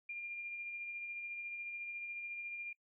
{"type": "tone with tremolo", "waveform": "sine", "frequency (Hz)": 2400, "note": "D7", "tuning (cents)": 37, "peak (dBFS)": -40, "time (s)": [0.09, 2.73], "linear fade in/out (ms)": 5, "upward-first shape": "sine", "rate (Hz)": 14, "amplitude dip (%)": 30, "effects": ["noise-tail reverb RT60 0.1 s tail -24 dB re dry"]}